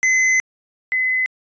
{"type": "tone pair in turn", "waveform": ["square", "sine"], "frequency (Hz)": [2042, 2029], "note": ["C7", "B6"], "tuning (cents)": [-43, 46], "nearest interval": "unison", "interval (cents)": 11, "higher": "first", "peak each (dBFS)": [-14, -16], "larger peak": "first", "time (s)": [[0.03, 0.4], [0.92, 1.26]], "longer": "first", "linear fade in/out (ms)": 0, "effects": ["resampled to 16000 Hz"]}